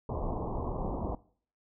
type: low-pass noise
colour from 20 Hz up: pink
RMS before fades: -34 dBFS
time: 0.09-1.15 s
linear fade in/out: 2 ms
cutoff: 1100 Hz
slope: 96 dB/octave
effects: noise-tail reverb RT60 0.5 s tail -21 dB re dry